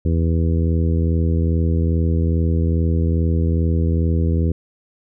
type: harmonic tone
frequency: 82.41 Hz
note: E2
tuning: in tune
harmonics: 1 / 2 / 3 / 4 / 5 / 6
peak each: -16 / -22 / -26 / -28 / -30 / -32 dBFS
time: 0.05-4.52 s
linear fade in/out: 5 ms
effects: none